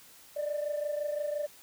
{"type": "tone pair together", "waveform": "sine", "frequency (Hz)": [587.3, 613.1], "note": ["D5", "D#5"], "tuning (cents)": [0, -26], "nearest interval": "minor second", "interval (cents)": 74, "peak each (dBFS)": [-30, -35], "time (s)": [0.36, 1.47], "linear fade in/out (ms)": 10, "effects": ["tanh soft clip ceiling -26 dBFS", "white hiss -55 dBFS RMS until 1.62 s"]}